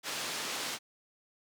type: band-pass noise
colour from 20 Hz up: white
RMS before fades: -37 dBFS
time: 0.03-0.79 s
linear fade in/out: 50 ms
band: 190 to 5700 Hz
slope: 12 dB/octave
effects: none